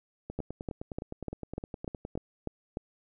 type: two click trains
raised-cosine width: 2 ms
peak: -24 / -20 dBFS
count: 19 / 9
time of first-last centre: 0.3-2.154 / 0.39-2.771 s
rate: 9.71 / 3.36 Hz
effects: none